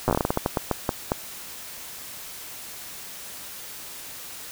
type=slowing click train; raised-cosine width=1 ms; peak=-7 dBFS; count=16; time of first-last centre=0.08-1.119 s; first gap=8 ms; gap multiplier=1.27; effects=white hiss -39 dBFS RMS until 4.51 s